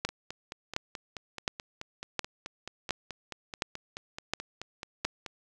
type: two click trains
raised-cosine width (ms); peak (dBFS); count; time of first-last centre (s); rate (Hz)
0.2; -21 / -11; 25 / 8; 0.09-5.262 / 0.05-5.05; 4.64 / 1.4
effects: none